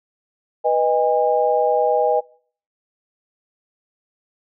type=tone cluster; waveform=sine; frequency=491.2 / 621 / 813 Hz; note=B4 / D#5 / G#5; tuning=-9 / -3 / -37 cents; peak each=-19 dBFS; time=0.64-2.21 s; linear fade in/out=20 ms; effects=noise-tail reverb RT60 0.5 s tail -24 dB re dry